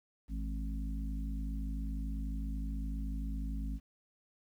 harmonic tone with a mistuned harmonic, 53.8 Hz, A1, 38 cents flat, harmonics 1 / 3 / 4 / 5, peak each -35 / -46 / -46 / -46 dBFS, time 0.28-3.8 s, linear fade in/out 50 ms, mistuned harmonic 3, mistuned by +37 cents, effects 11-bit

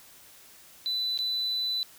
sine tone with dropouts, 3992 Hz, B7, 18 cents sharp, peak -25 dBFS, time 0.86-1.83 s, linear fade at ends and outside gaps 0 ms, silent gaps 1.176-1.189 s, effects tanh soft clip ceiling -24 dBFS + white hiss -53 dBFS RMS until 1.98 s

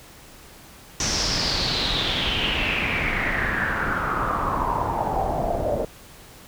pink noise with low-pass filter sweep, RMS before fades -24 dBFS, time 1-5.85 s, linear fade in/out 2 ms, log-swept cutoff 6000 to 570 Hz, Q 6.3, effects pink hiss -46 dBFS RMS until 6.47 s

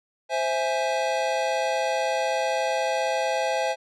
square chord, C augmented, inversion none, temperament equal, 523.3 / 659.3 / 830.6 Hz, C5 / E5 / G#5, 0 / 0 / 0 cents, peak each -28 dBFS, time 0.29-3.76 s, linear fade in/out 50 ms, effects low-pass 6000 Hz 12 dB/octave

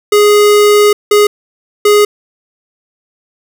square tone bursts at uneven times, 415.3 Hz, G#4, in tune, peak -5 dBFS, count 3, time 0.12-0.93 / 1.11-1.27 / 1.85-2.05 s, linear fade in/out 5 ms, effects none

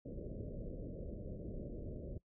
pink low-pass noise, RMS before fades -45 dBFS, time 0.05-2.18 s, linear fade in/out 5 ms, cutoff 610 Hz, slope 96 dB/octave, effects noise-tail reverb RT60 0.1 s tail -20 dB re dry

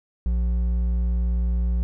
triangle tone with hard clipping, 59.1 Hz, A#1, 24 cents sharp, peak -21 dBFS, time 0.26-1.83 s, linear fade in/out 0 ms, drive 9 dB, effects none

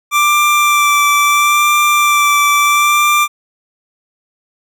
25% pulse tone with vibrato, 1174.7 Hz, D6, in tune, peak -5 dBFS, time 0.11-3.28 s, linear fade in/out 50 ms, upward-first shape sine, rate 0.74 Hz, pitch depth 16 cents each way, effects none

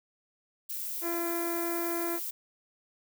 violet noise, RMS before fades -36 dBFS, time 0.69-2.31 s, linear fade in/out 10 ms
harmonic tone, 340 Hz, F4, 46 cents flat, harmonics 1 / 2 / 3 / 4 / 5 / 6 / 7, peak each -32 / -38 / -42 / -44 / -46 / -48 / -49 dBFS, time 1.01-2.2 s, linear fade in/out 50 ms
effects none

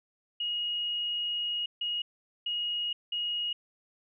sine tone bursts at uneven times, 2882 Hz, F#7, 46 cents flat, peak -29 dBFS, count 4, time 0.4-1.66 / 1.81-2.02 / 2.46-2.93 / 3.12-3.53 s, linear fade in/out 5 ms, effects none

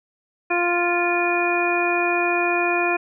harmonic tone, 349.2 Hz, F4, in tune, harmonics 1 / 2 / 3 / 4 / 5 / 7, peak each -23 / -24 / -28 / -29 / -29 / -23 dBFS, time 0.5-2.97 s, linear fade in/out 10 ms, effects none

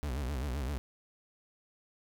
40% pulse tone with vibrato, 67.4 Hz, C#2, 48 cents flat, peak -32 dBFS, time 0.03-0.78 s, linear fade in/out 0 ms, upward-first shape sine, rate 7.7 Hz, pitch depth 190 cents each way, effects none

